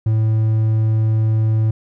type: tone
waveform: triangle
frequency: 110 Hz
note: A2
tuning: in tune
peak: -11 dBFS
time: 0.06-1.71 s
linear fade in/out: 5 ms
effects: none